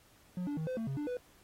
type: tone with pitch steps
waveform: triangle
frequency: 180.3 / 290.1 / 158.6 / 512 / 224.7 / 136.1 / 295.3 / 494.9 Hz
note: F#3 / D4 / D#3 / C5 / A3 / C#3 / D4 / B4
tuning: -45 / -21 / +33 / -38 / +37 / -31 / +10 / +4 cents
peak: -32 dBFS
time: 0.37-1.17 s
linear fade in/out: 2 ms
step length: 100 ms
effects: pink hiss -64 dBFS RMS until 1.43 s + AAC 48 kbps